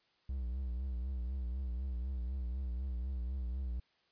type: tone with vibrato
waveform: triangle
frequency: 63.1 Hz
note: B1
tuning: 38 cents sharp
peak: -33 dBFS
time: 0.29-3.8 s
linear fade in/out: 5 ms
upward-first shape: triangle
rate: 4 Hz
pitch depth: 130 cents each way
effects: white hiss -73 dBFS RMS until 4.11 s + resampled to 11025 Hz